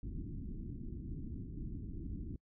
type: low-pass noise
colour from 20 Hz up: pink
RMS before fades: -43 dBFS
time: 0.03-2.36 s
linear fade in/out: 2 ms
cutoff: 330 Hz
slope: 48 dB/octave
effects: noise-tail reverb RT60 0.1 s tail -25 dB re dry